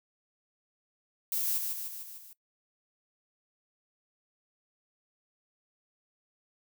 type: noise with echo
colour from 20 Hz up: violet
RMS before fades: -31 dBFS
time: 1.32-1.58 s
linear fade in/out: 2 ms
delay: 150 ms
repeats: 5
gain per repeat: -4 dB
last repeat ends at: 2.33 s
effects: noise-tail reverb RT60 0.1 s tail -20 dB re dry